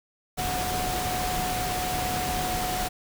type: tone in noise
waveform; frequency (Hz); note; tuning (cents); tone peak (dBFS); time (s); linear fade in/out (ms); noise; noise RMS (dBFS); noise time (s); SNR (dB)
sine; 732; F#5; -19; -29; 0.37-2.89; 20; pink; -30; 0.37-2.89; -2
effects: none